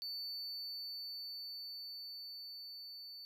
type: tone with level ramp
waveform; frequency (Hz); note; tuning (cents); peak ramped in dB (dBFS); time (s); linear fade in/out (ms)
triangle; 4500; C#8; +25; -39 to -47; 0.02-3.25; 0
effects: none